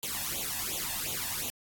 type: noise with flanger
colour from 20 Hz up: white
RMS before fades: -34 dBFS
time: 0.03-1.5 s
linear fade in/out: 0 ms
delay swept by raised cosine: 0.28 to 1.16 ms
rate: 2.8 Hz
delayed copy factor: +0.9
effects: AAC 64 kbps